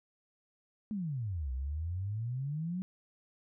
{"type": "exponential two-way sweep", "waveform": "sine", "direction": "down then up", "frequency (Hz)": [222.8, 62.3, 189.9], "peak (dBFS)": -33, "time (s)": [0.91, 2.82], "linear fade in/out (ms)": 0, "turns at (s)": 1.52, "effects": []}